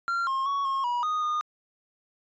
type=tone with pitch steps; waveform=triangle; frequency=1379 / 1070 / 1117 / 1081 / 967 / 1238 / 1223 Hz; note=F6 / C6 / C#6 / C#6 / B5 / D#6 / D#6; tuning=-22 / +38 / +13 / -44 / -37 / -9 / -30 cents; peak=-23 dBFS; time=0.08-1.41 s; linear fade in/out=0 ms; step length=190 ms; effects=resampled to 16000 Hz